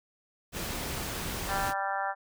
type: noise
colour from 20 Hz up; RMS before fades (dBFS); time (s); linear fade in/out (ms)
pink; -35; 0.52-1.74; 50
type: harmonic tone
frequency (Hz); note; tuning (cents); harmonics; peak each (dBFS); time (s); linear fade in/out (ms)
196; G3; 0; 3 / 4 / 5 / 6 / 7 / 8 / 9; -39 / -32 / -37 / -41 / -36 / -39 / -39; 1.47-2.15; 50
effects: none